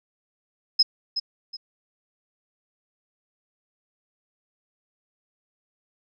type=tone with echo; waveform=sine; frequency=5120 Hz; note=D#8; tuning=49 cents sharp; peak=-13 dBFS; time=0.79-0.83 s; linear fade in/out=10 ms; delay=370 ms; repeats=2; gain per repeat=-10 dB; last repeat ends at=1.57 s; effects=none